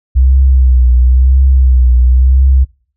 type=tone with vibrato; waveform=sine; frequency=63.8 Hz; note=C2; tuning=43 cents flat; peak=-4 dBFS; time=0.15-2.65 s; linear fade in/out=20 ms; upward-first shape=triangle; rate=0.97 Hz; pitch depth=79 cents each way; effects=noise-tail reverb RT60 0.5 s tail -25 dB re dry